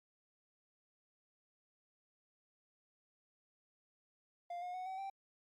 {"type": "tone with pitch steps", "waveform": "triangle", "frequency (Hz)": [698.5, 718.1, 738.3, 759.1, 780.4], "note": ["F5", "F5", "F#5", "F#5", "G5"], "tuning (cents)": [0, 48, -4, 44, -8], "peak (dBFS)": -39, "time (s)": [4.5, 5.1], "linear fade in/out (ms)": 5, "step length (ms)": 120, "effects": ["Opus 48 kbps"]}